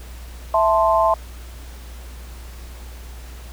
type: chord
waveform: sine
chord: A minor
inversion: second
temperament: equal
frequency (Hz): 659.3 / 880 / 1046.5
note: E5 / A5 / C6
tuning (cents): 0 / 0 / 0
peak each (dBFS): -17 / -19 / -18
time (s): 0.54-1.14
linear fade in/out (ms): 2
effects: added 60 Hz sine -34 dBFS peak until 3.52 s + pink hiss -44 dBFS RMS until 3.52 s